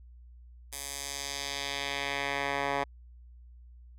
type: tone with band-pass filter sweep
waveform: 10% pulse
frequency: 140.3 Hz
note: C#3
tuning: 21 cents sharp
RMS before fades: -34 dBFS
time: 0.72-2.84 s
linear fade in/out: 10 ms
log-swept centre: 9900 to 1200 Hz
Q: 1.1
effects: added 60 Hz sine -49 dBFS peak until 3.98 s